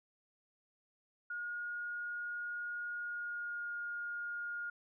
sine tone with pitch glide, 1434 to 1422.5 Hz, F6 to F6, +45 to +31 cents, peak -38 dBFS, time 1.3-4.7 s, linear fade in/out 5 ms, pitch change -14 cents, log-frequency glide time 2.93-3.74 s, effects none

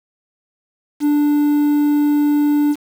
triangle tone with quantisation, 293.7 Hz, D4, in tune, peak -10 dBFS, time 1-2.76 s, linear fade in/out 50 ms, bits 6, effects none

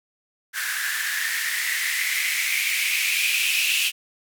violet noise with band-pass filter sweep, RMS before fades -24 dBFS, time 0.53-3.92 s, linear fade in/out 50 ms, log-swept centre 1600 to 2700 Hz, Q 7.9, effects none

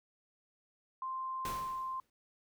sine tone, 1046.5 Hz, C6, in tune, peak -36 dBFS, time 1.02-2 s, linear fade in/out 2 ms
pink noise with exponential decay, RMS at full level -40 dBFS, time 1.45-2.1 s, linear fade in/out 2 ms, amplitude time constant 140 ms
effects none

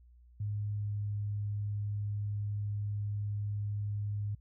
sine tone with pitch glide, 103.83 to 103.23 Hz, G#2 to G#2, 0 to -10 cents, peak -32 dBFS, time 0.4-4.35 s, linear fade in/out 5 ms, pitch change -10 cents, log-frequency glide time 0.72-0.96 s, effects added 60 Hz sine -56 dBFS peak until 4.4 s

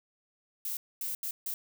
violet noise bursts at uneven times, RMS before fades -35 dBFS, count 4, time 0.65-0.77 / 1.01-1.15 / 1.23-1.31 / 1.46-1.54 s, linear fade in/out 2 ms, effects none

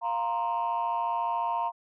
sine chord, F suspended fourth, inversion none, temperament equal, 698.5 / 932.3 / 1046.5 Hz, F5 / Bb5 / C6, 0 / 0 / 0 cents, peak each -31 / -27 / -32 dBFS, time 0.01-1.72 s, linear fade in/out 50 ms, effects tanh soft clip ceiling -21 dBFS

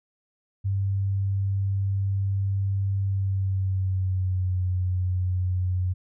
sine tone with pitch glide, 98 to 91.44 Hz, G2 to F#2, 0 to -20 cents, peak -22 dBFS, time 0.64-5.94 s, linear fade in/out 20 ms, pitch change -120 cents, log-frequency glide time 3.01-4.62 s, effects none

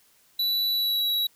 square tone with pitch glide, 3951 to 3892 Hz, B7 to B7, 0 to -26 cents, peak -23 dBFS, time 0.39-1.27 s, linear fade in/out 5 ms, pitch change -26 cents, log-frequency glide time 0.7-1.1 s, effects white hiss -61 dBFS RMS until 1.35 s

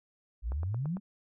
sine exponential sweep, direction up, 51.4 to 207.7 Hz, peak -30 dBFS, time 0.42-1 s, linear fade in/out 50 ms
click train, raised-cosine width 1 ms, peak -30 dBFS, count 5, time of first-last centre 0.52-0.969 s, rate 8.9 Hz
effects none

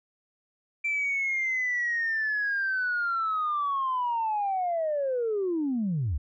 sine linear sweep, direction down, 2349 to 62.1 Hz, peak -24 dBFS, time 0.84-6.18 s, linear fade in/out 10 ms, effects tanh soft clip ceiling -21 dBFS

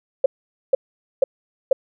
sine tone bursts, 534 Hz, C5, 35 cents sharp, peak -10 dBFS, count 4, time 0.24-1.73 s, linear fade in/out 5 ms, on 20 ms, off 470 ms, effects none

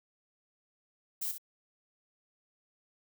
violet noise with echo, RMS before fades -35 dBFS, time 1.21-1.32 s, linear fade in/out 10 ms, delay 62 ms, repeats 1, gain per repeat -8 dB, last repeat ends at 1.382 s, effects none

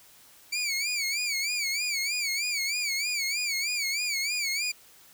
20% pulse tone with vibrato, 2300 Hz, D7, 37 cents flat, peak -22 dBFS, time 0.52-4.72 s, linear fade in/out 10 ms, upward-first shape sine, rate 3.2 Hz, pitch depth 120 cents each way, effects white hiss -55 dBFS RMS until 5.13 s

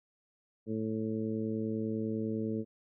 harmonic tone, 110 Hz, A2, in tune, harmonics 1 / 2 / 3 / 4 / 5, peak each -40 / -34 / -38 / -38 / -47 dBFS, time 0.66-2.65 s, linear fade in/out 50 ms, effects none

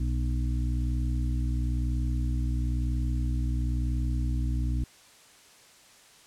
harmonic tone, 61 Hz, B1, 21 cents flat, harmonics 1 / 2 / 4 / 5, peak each -26 / -32 / -38 / -40 dBFS, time 0-4.84 s, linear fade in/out 5 ms, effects white hiss -55 dBFS RMS until 6.26 s + low-pass 9000 Hz 12 dB/octave

